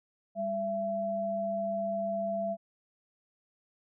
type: tone pair together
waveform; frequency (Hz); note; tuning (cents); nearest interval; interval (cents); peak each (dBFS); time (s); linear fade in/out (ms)
sine; 199.6 / 671.4; G3 / E5; +32 / +32; octave + major sixth; 2100; -37 / -30; 0.35-2.57; 50
effects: none